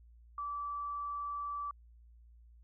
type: tone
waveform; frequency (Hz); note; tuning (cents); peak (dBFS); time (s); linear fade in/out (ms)
sine; 1158; D6; -25; -36; 0.38-1.71; 2
effects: added 58 Hz sine -56 dBFS peak until 2.63 s